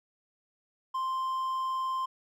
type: tone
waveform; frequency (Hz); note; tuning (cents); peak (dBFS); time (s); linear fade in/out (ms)
triangle; 1046.5; C6; 0; -27; 0.94-2.06; 10
effects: none